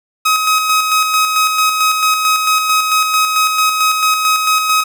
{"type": "tone with tremolo", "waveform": "sawtooth", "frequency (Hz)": 1268, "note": "D#6", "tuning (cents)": 32, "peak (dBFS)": -6, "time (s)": [0.25, 4.84], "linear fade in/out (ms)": 10, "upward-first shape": "square", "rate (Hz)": 4.5, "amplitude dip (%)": 40, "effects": []}